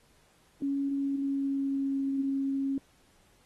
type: tone with pitch glide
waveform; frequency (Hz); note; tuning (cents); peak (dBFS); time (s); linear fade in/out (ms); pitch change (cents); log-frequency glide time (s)
sine; 278.2 to 272.9; C#4 to C#4; +6 to -27; -27; 0.62-2.78; 2; -33; 0.8-2.07
effects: pink hiss -65 dBFS RMS until 3.45 s + AAC 32 kbps